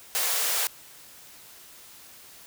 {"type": "high-pass noise", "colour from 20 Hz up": "white", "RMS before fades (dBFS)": -26, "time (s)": [0.15, 0.67], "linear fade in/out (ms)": 0, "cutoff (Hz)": 420, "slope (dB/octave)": 48, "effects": ["white hiss -49 dBFS RMS until 2.46 s"]}